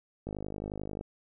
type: click train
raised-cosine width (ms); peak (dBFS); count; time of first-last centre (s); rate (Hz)
2; -24; 39; 0.27-1.011; 51.3
effects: none